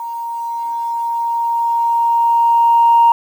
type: tone with level ramp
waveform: sine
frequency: 932.3 Hz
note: A#5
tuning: in tune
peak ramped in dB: -22 to -5 dBFS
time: 0-3.12 s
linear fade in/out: 2 ms
effects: tanh soft clip ceiling -2 dBFS + 7-bit